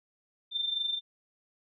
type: tone with amplitude modulation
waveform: sine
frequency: 3578 Hz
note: A7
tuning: 28 cents sharp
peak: -26 dBFS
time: 0.51-1.01 s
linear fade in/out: 50 ms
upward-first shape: sine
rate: 23.9 Hz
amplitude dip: 65%
effects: none

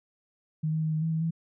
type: tone with pitch steps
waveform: sine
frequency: 156 / 158.1 / 157.2 / 156 / 162.1 / 159.9 / 164.2 Hz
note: D#3 / D#3 / D#3 / D#3 / E3 / D#3 / E3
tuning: +5 / +28 / +18 / +5 / -29 / +48 / -6 cents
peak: -25 dBFS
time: 0.63-1.309 s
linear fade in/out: 10 ms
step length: 97 ms
effects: none

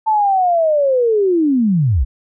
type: linear sweep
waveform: sine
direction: down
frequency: 888 to 50.8 Hz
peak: -11 dBFS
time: 0.06-2.05 s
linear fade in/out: 20 ms
effects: none

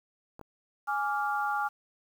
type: clicks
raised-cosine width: 1 ms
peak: -31 dBFS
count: 2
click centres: 0.394 / 0.413 s
type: chord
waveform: sine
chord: D diminished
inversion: second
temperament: equal with one note detuned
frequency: 830.6 / 1166.5 / 1396.9 Hz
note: Ab5 / D6 / F6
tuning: 0 / -12 / 0 cents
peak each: -30 / -34 / -32 dBFS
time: 0.87-1.69 s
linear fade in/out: 20 ms
effects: 9-bit

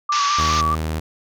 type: tone with vibrato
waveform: sine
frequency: 1160 Hz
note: D6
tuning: 22 cents flat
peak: -17 dBFS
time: 0.09-0.75 s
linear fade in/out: 5 ms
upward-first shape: square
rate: 4.8 Hz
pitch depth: 29 cents each way
type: band-pass noise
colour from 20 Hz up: white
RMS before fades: -25 dBFS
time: 0.12-0.61 s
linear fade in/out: 2 ms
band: 870 to 6500 Hz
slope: 96 dB/octave
type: tone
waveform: sawtooth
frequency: 78.9 Hz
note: D#2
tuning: 25 cents sharp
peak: -18 dBFS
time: 0.38-1 s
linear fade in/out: 10 ms
effects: none

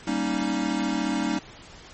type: chord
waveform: square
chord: Eb dominant seventh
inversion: first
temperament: equal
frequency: 196 / 233.1 / 277.2 / 311.1 Hz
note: G3 / Bb3 / Db4 / Eb4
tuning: 0 / 0 / 0 / 0 cents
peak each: -31 / -31 / -30 / -29 dBFS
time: 0.07-1.39 s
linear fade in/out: 5 ms
effects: pink hiss -46 dBFS RMS until 1.93 s + MP3 32 kbps

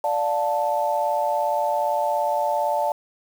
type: chord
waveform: sine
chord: D minor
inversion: none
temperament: just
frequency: 587.3 / 704.8 / 881 Hz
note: D5 / F5 / A5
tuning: 0 / +16 / +2 cents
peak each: -24 / -26 / -23 dBFS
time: 0.04-2.92 s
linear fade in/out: 2 ms
effects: 7-bit

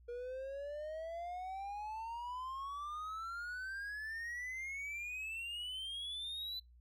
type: exponential sweep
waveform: triangle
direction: up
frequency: 474.8 to 4029 Hz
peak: -39 dBFS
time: 0.08-6.6 s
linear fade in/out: 10 ms
effects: noise-tail reverb RT60 0.2 s tail -26 dB re dry + added 60 Hz sine -59 dBFS peak until 6.8 s

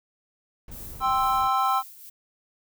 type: noise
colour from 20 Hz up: brown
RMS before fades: -42 dBFS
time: 0.68-1.48 s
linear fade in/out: 2 ms
type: noise with tremolo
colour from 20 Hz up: violet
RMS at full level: -40 dBFS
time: 0.71-2.1 s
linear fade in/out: 10 ms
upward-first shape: triangle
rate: 2.2 Hz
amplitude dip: 65%
type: chord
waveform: triangle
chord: C major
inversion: second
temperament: equal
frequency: 784 / 1046.5 / 1318.5 Hz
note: G5 / C6 / E6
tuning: 0 / 0 / 0 cents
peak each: -23 dBFS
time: 1-1.83 s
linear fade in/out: 50 ms
effects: none

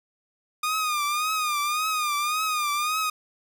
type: tone with vibrato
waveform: sawtooth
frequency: 1222 Hz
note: D#6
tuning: 32 cents flat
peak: -20 dBFS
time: 0.63-3.1 s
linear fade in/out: 5 ms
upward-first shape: triangle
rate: 1.8 Hz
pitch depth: 90 cents each way
effects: none

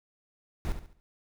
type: noise with echo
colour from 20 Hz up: brown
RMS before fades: -29 dBFS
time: 0.65-0.72 s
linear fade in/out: 0 ms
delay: 70 ms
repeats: 4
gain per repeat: -9 dB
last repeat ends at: 1 s
effects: none

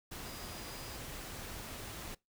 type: tone in noise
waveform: sine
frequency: 4915 Hz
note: D#8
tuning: 22 cents flat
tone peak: -54 dBFS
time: 0.25-0.97 s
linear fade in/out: 10 ms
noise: pink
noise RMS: -45 dBFS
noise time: 0.11-2.15 s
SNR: -12 dB
effects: noise-tail reverb RT60 0.2 s tail -23 dB re dry

